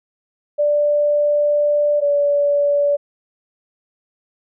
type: tone pair in turn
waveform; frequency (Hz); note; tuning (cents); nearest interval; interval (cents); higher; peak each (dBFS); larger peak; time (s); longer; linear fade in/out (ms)
sine; 588 / 575.6; D5 / D5; +2 / -35; unison; 37; first; -13; neither; 0.58-2.01 / 2.01-2.97; first; 20
effects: none